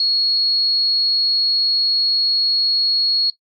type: tone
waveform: sine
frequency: 4326 Hz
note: C#8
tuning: 43 cents flat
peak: -14 dBFS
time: 0-3.3 s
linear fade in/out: 2 ms
effects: noise-tail reverb RT60 0.1 s tail -17 dB re dry + Opus 24 kbps